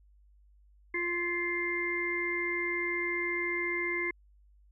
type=harmonic tone with a mistuned harmonic; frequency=349.2 Hz; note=F4; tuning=in tune; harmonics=1 / 3 / 5 / 6; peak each=-35 / -42 / -40 / -31 dBFS; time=0.94-4.11 s; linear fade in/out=5 ms; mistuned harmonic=5; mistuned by=-15 cents; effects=added 50 Hz sine -58 dBFS peak until 4.71 s